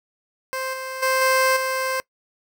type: tone with level steps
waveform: 15% pulse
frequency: 523.3 Hz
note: C5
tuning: in tune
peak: -19 / -23 / -12 / -10 / -16 dBFS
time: 0.53-2 s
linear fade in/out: 0 ms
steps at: 0.73 / 1.02 / 1.21 / 1.56 s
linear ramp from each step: 10 ms
effects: noise-tail reverb RT60 0.1 s tail -22 dB re dry